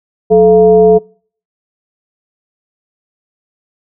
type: tone with frequency modulation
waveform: sine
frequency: 434.4 Hz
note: A4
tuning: 22 cents flat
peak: -3 dBFS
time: 0.3-0.99 s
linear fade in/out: 20 ms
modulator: 251 Hz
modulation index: 0.64
effects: noise-tail reverb RT60 0.5 s tail -26 dB re dry